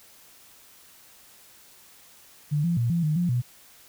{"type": "tone with pitch steps", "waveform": "sine", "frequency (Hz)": [148.2, 171, 118.1, 170.1, 152.9, 175.6, 122.6], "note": ["D3", "F3", "A#2", "F3", "D#3", "F3", "B2"], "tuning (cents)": [16, -36, 23, -45, -30, 10, -12], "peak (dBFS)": -21, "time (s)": [2.51, 3.42], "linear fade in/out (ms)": 20, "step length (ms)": 130, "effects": ["white hiss -53 dBFS RMS until 3.88 s"]}